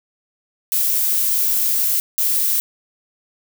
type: noise bursts at uneven times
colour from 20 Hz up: violet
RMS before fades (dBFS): -18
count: 2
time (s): 0.72-2 / 2.18-2.6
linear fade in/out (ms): 0
effects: none